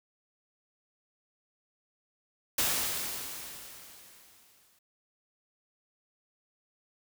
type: noise with exponential decay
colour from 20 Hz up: white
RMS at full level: -27 dBFS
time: 2.58-4.79 s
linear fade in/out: 5 ms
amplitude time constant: 480 ms
effects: none